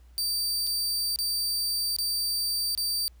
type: tone with dropouts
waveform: sawtooth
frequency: 4645 Hz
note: D8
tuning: 20 cents flat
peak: -23 dBFS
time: 0.18-3.08 s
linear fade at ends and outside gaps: 0 ms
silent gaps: 0.668-0.672 / 1.16-1.188 / 1.964-1.986 / 2.75-2.776 s
effects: added 60 Hz sine -50 dBFS peak until 3.2 s + pink hiss -67 dBFS RMS until 3.2 s